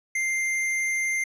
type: tone with hard clipping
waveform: sine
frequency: 2096 Hz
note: C7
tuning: 2 cents sharp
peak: -25 dBFS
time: 0.15-1.24 s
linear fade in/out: 5 ms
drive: 13 dB
effects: low-pass 12000 Hz 12 dB/octave